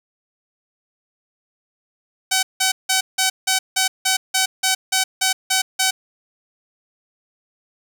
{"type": "tone bursts", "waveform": "5% pulse", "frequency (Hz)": 759, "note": "F#5", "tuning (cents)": 44, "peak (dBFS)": -4, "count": 13, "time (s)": [2.31, 5.91], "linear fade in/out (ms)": 10, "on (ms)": 120, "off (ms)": 170, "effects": []}